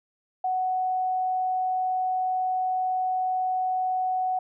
sine tone, 743 Hz, F#5, 7 cents sharp, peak -23 dBFS, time 0.44-4.39 s, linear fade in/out 5 ms, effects none

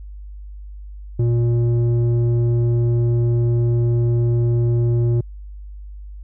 square tone with low-pass filter, 118.3 Hz, A#2, 26 cents sharp, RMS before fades -17 dBFS, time 1.19-5.21 s, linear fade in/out 5 ms, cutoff 300 Hz, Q 1.4, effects added 50 Hz sine -32 dBFS peak until 6.23 s

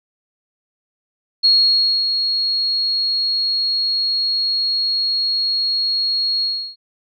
sine tone with ADSR envelope, 4302 Hz, C8, 47 cents sharp, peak -9 dBFS, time 1.43-6.76 s, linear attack 20 ms, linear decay 590 ms, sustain -7 dB, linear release 330 ms, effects none

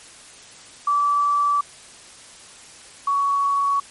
sine tone pair in turn, 1157 / 1121.5 Hz, D6 / C#6, -26 / +20 cents, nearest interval minor second, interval 54 cents, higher first, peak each -16 / -17 dBFS, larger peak first, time 0.87-1.61 / 3.07-3.8 s, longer first, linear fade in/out 5 ms, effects white hiss -44 dBFS RMS until 3.9 s + MP3 48 kbps

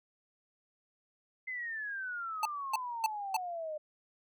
sine exponential sweep, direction down, 2072 to 600 Hz, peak -36 dBFS, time 1.47-3.78 s, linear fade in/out 10 ms
square tone bursts, 880 Hz, A5, in tune, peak -28 dBFS, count 4, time 2.43-3.366 s, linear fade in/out 2 ms, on 24 ms, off 280 ms
effects none

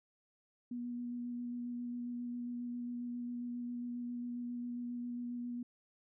sine tone with vibrato, 242 Hz, B3, 35 cents flat, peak -38 dBFS, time 0.71-5.63 s, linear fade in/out 5 ms, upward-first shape square, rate 7.4 Hz, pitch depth 9 cents each way, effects none

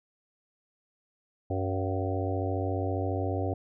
harmonic tone with a mistuned harmonic, 94.6 Hz, F#2, 39 cents sharp, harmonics 1 / 3 / 4 / 5 / 6 / 7 / 8, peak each -30 / -35 / -36 / -37 / -38 / -38 / -39 dBFS, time 1.5-3.54 s, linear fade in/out 5 ms, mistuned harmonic 7, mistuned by +56 cents, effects none

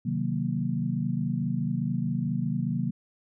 sine chord, C half-diminished seventh, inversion none, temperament equal, 130.81 / 155.56 / 185 / 233.1 Hz, C3 / Eb3 / Gb3 / Bb3, 0 / 0 / 0 / 0 cents, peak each -31 dBFS, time 0.05-2.91 s, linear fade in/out 10 ms, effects none

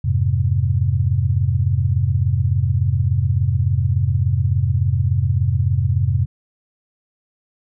sine chord, F minor, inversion none, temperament equal, 87.31 / 103.83 / 130.81 Hz, F2 / Ab2 / C3, 0 / 0 / 0 cents, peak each -19 dBFS, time 0.04-6.26 s, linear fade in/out 10 ms, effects none

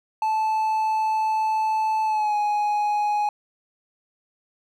triangle tone with pitch glide, 873 to 834.1 Hz, A5 to G#5, -14 to +7 cents, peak -18 dBFS, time 0.22-3.29 s, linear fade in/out 2 ms, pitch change -79 cents, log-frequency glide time 2.05-2.36 s, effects none

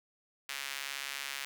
sawtooth tone with high-pass filter, 138.59 Hz, C#3, in tune, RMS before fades -40 dBFS, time 0.49-1.45 s, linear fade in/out 0 ms, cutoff 2100 Hz, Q 1.2, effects none

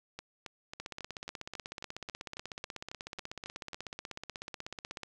two click trains, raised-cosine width 0.2 ms, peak -24 / -23 dBFS, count 14 / 70, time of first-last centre 0.19-3.732 / 0.8-5.033 s, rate 3.67 / 16.3 Hz, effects none

